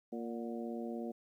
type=harmonic tone with a mistuned harmonic; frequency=116.54 Hz; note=A#2; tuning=in tune; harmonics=2 / 3 / 4 / 5 / 6; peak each=-40 / -44 / -46 / -48 / -50 dBFS; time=0.12-1.12 s; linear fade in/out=10 ms; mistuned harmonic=6; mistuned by=+67 cents; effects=12-bit